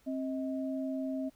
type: tone pair together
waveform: sine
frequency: 265.9 / 633 Hz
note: C4 / D#5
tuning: +28 / +30 cents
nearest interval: octave + minor third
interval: 1502 cents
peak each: -33 / -39 dBFS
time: 0.06-1.3 s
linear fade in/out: 20 ms
effects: pink hiss -67 dBFS RMS until 1.35 s